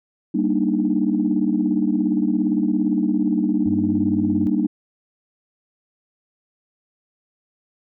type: chord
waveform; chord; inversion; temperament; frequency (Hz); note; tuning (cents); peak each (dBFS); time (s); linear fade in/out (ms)
sine; Eb major seventh; first; equal; 196 / 233.1 / 293.7 / 311.1; G3 / Bb3 / D4 / Eb4; 0 / 0 / 0 / 0; -22; 0.34-4.67; 10
type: tone with pitch glide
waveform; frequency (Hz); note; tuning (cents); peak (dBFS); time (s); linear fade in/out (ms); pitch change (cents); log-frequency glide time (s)
sine; 98 to 97.38; G2 to G2; 0 to -11; -28; 3.66-4.47; 0; -11; 4.26-4.35
effects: tanh soft clip ceiling -7 dBFS